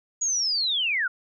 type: linear sweep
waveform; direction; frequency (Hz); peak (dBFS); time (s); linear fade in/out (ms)
sine; down; 6820 to 1378; -22; 0.21-1.08; 10
effects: none